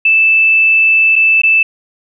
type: tone with dropouts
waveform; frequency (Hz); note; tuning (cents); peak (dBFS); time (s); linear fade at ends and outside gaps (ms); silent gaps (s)
sine; 2637; E7; 0; -6; 0.05-1.63; 5; 1.157-1.161 / 1.418-1.434
effects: none